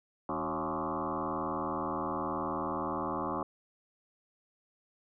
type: tone with frequency modulation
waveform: sine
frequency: 700 Hz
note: F5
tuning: 4 cents sharp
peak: -31 dBFS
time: 0.29-3.43 s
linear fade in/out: 2 ms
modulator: 80.1 Hz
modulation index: 6.4
effects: none